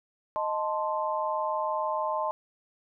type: chord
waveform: sine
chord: A diminished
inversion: second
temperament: equal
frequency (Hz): 622.3 / 880 / 1046.5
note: Eb5 / A5 / C6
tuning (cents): 0 / 0 / 0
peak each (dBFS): -31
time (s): 0.36-2.31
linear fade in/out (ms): 0
effects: none